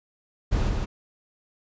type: noise with echo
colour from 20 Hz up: brown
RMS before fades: -23 dBFS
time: 0.51-0.7 s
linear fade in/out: 20 ms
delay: 160 ms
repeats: 1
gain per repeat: -3 dB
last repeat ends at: 0.86 s
effects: resampled to 16000 Hz